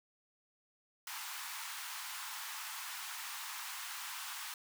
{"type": "high-pass noise", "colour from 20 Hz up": "pink", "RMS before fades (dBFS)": -44, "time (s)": [1.07, 4.54], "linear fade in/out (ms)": 2, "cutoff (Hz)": 870, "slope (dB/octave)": 48, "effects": []}